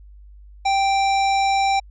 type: tone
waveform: square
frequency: 784 Hz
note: G5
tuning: in tune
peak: -17 dBFS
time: 0.65-1.8 s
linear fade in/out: 10 ms
effects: added 50 Hz sine -41 dBFS peak until 1.9 s + resampled to 16000 Hz